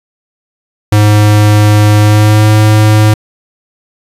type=tone with pitch glide; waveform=square; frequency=105.1 to 107.18 Hz; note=G#2 to A2; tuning=+21 to -45 cents; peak=-4 dBFS; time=0.92-3.14 s; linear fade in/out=5 ms; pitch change=+34 cents; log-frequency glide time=2-2.49 s; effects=resampled to 32000 Hz